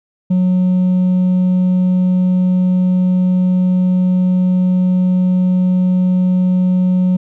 triangle tone with hard clipping, 182.9 Hz, F#3, 20 cents flat, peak -9 dBFS, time 0.3-7.17 s, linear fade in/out 10 ms, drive 1 dB, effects none

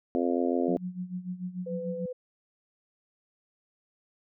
harmonic tone, 86.6 Hz, F2, 14 cents flat, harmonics 3 / 4 / 5 / 6 / 7 / 8, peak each -28 / -30 / -32 / -34 / -35 / -36 dBFS, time 0.15-0.77 s, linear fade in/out 0 ms
sine tone with tremolo, 181.3 Hz, F#3, 35 cents flat, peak -30 dBFS, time 0.68-2.06 s, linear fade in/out 5 ms, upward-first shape sine, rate 6.8 Hz, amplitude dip 80%
sine tone, 504 Hz, B4, 35 cents sharp, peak -33 dBFS, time 1.66-2.13 s, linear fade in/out 10 ms
effects none

